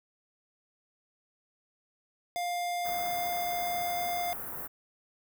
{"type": "tone", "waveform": "square", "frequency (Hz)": 703, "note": "F5", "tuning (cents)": 11, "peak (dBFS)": -31, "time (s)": [2.36, 4.33], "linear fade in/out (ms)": 0}
{"type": "band-stop noise", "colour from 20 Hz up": "white", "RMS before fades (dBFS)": -39, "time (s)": [2.84, 4.68], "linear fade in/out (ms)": 20, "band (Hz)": [1500, 13000], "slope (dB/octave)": 24}
{"effects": []}